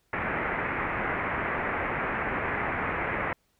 white low-pass noise, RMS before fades -30 dBFS, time 0.13-3.33 s, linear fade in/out 2 ms, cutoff 2200 Hz, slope 48 dB/octave, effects pink hiss -71 dBFS RMS until 3.59 s

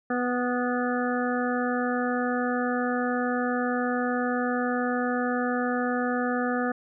harmonic tone with a mistuned harmonic, 247.1 Hz, B3, 1 cent sharp, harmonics 1 / 2 / 3 / 5 / 6 / 7, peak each -27 / -30 / -32 / -34 / -35 / -35 dBFS, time 0.1-6.72 s, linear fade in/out 5 ms, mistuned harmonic 6, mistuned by -20 cents, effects none

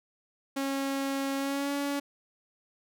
sawtooth tone with pitch glide, 273.6 to 283.1 Hz, C#4 to C#4, -23 to +37 cents, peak -25 dBFS, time 0.56-2 s, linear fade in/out 10 ms, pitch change +60 cents, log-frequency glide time 1.37-1.72 s, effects none

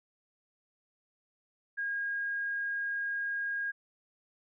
sine tone, 1629 Hz, G#6, 34 cents flat, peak -31 dBFS, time 1.77-3.72 s, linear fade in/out 20 ms, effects none

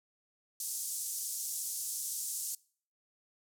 pink band-pass noise, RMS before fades -38 dBFS, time 0.6-2.55 s, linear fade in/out 2 ms, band 6400 to 13000 Hz, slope 24 dB/octave, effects noise-tail reverb RT60 0.5 s tail -24 dB re dry

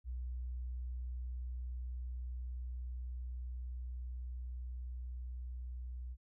sine tone with level ramp, 61.74 Hz, B1, in tune, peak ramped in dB -38 to -41 dBFS, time 0.04-6.17 s, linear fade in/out 50 ms, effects none

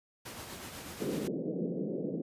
pink noise with tremolo, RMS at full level -42 dBFS, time 0.25-1.28 s, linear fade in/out 10 ms, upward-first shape triangle, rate 8.1 Hz, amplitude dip 40%
pink band-pass noise, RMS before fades -35 dBFS, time 1-2.22 s, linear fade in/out 10 ms, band 160 to 520 Hz, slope 48 dB/octave
effects high-pass 80 Hz 12 dB/octave + resampled to 32000 Hz

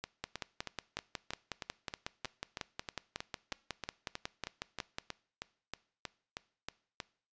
two click trains, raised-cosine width 0.2 ms, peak -21 / -19 dBFS, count 23 / 27, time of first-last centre 0.04-7.002 / 0.24-4.985 s, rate 3.16 / 5.48 Hz, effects noise-tail reverb RT60 0.5 s tail -21 dB re dry + resampled to 16000 Hz

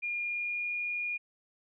sine tone with pitch glide, 2417 to 2431 Hz, D7 to D#7, +49 to -41 cents, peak -31 dBFS, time 0.02-1.18 s, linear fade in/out 20 ms, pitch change +10 cents, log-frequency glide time 0.23-0.69 s, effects none

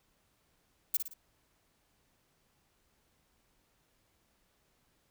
violet noise with echo, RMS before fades -28 dBFS, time 0.94-0.97 s, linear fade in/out 5 ms, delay 56 ms, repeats 3, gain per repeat -7 dB, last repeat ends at 1.138 s, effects pink hiss -73 dBFS RMS until 5.1 s

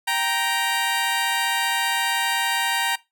15% pulse tone pair together, 780 / 935.1 Hz, G5 / A#5, -9 / +5 cents, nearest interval minor third, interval 314 cents, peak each -19 / -16 dBFS, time 0.07-2.96 s, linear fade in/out 10 ms, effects noise-tail reverb RT60 0.2 s tail -19 dB re dry

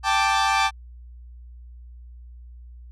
sawtooth chord, G suspended second, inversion none, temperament equal, 784 / 880 / 1174.7 Hz, G5 / A5 / D6, 0 / 0 / 0 cents, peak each -19 dBFS, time 0.03-0.71 s, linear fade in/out 50 ms, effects added 60 Hz sine -40 dBFS peak until 2.91 s + low-pass 6000 Hz 12 dB/octave

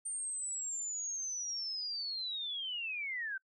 sine linear sweep, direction down, 8870 to 1514 Hz, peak -36 dBFS, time 0.05-3.38 s, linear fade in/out 10 ms, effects noise-tail reverb RT60 0.1 s tail -24 dB re dry

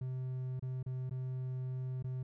triangle tone with dropouts, 128.7 Hz, C3, 28 cents flat, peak -34 dBFS, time 0.01-2.23 s, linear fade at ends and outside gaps 5 ms, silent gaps 0.596-0.624 / 0.829-0.862 / 1.096-1.109 / 2.026-2.042 s, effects none

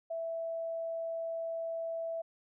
sine tone, 660 Hz, E5, 2 cents sharp, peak -34 dBFS, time 0.1-2.22 s, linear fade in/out 10 ms, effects none

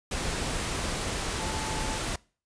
sine tone in noise, 873 Hz, A5, 14 cents flat, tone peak -37 dBFS, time 1.39-1.98 s, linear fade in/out 5 ms, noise pink, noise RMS -31 dBFS, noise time 0.11-2.16 s, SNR -9 dB, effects noise-tail reverb RT60 0.4 s tail -24 dB re dry + resampled to 22050 Hz

